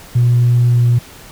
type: tone with pitch glide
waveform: sine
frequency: 121.1 to 120.19 Hz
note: B2 to B2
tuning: -34 to -47 cents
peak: -7 dBFS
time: 0.15-0.99 s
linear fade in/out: 10 ms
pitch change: -13 cents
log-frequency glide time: 0.67-0.84 s
effects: tanh soft clip ceiling -5 dBFS + pink hiss -38 dBFS RMS until 1.31 s